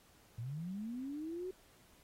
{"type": "linear sweep", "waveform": "sine", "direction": "up", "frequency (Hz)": [108.7, 378.2], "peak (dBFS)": -39, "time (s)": [0.38, 1.51], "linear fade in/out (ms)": 5, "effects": ["pink hiss -66 dBFS RMS until 2.03 s", "AAC 48 kbps"]}